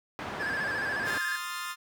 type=low-pass noise; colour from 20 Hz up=white; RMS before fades=-37 dBFS; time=0.19-1.18 s; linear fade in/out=0 ms; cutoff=1400 Hz; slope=12 dB/octave
type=tone with vibrato; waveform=triangle; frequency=1661.2 Hz; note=G#6; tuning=in tune; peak=-28 dBFS; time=0.39-1.37 s; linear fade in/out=20 ms; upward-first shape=square; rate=14 Hz; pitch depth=60 cents each way
type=chord; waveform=sawtooth; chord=F dominant seventh; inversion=second; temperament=equal; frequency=1046.5 / 1244.5 / 1396.9 / 1760 Hz; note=C6 / Eb6 / F6 / A6; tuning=0 / 0 / 0 / 0 cents; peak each=-36 dBFS; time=1.04-1.76 s; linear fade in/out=50 ms
effects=high-pass 80 Hz 12 dB/octave